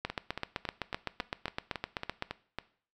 two click trains, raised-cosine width 0.3 ms, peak -19 / -16 dBFS, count 10 / 18, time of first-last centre 0.1-2.586 / 0.05-2.224 s, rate 3.62 / 7.82 Hz, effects noise-tail reverb RT60 0.5 s tail -18 dB re dry

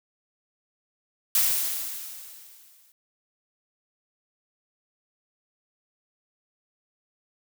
blue noise with exponential decay, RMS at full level -20 dBFS, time 1.35-2.92 s, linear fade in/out 2 ms, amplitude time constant 340 ms, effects none

